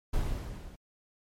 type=noise with level ramp; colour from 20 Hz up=brown; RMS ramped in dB=-28 to -46 dBFS; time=0.13-0.76 s; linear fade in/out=10 ms; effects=MP3 64 kbps